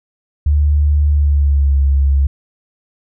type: tone with pitch glide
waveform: sine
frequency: 73.6 to 69.07 Hz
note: D2 to C#2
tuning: +4 to -6 cents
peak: -9 dBFS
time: 0.46-2.27 s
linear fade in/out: 5 ms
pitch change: -110 cents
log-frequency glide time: 1.09-1.77 s
effects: none